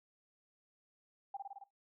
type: tone with echo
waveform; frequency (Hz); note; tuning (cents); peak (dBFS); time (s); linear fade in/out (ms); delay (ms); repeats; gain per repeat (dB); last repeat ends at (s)
sine; 795; G5; +24; -38; 1.34-1.37; 5; 54; 5; -2; 1.64
effects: noise-tail reverb RT60 0.2 s tail -17 dB re dry